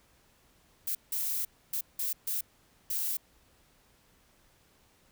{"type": "noise bursts at uneven times", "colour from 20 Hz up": "violet", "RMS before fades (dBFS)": -32, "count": 6, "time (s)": [[0.87, 0.95], [1.12, 1.45], [1.73, 1.81], [1.99, 2.13], [2.27, 2.41], [2.9, 3.17]], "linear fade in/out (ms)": 5, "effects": ["pink hiss -65 dBFS RMS until 5.11 s"]}